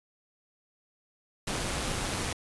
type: noise with amplitude modulation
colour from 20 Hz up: pink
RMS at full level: -30 dBFS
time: 1.47-2.33 s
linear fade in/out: 5 ms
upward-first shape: sine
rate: 197 Hz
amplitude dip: 45%
effects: resampled to 24000 Hz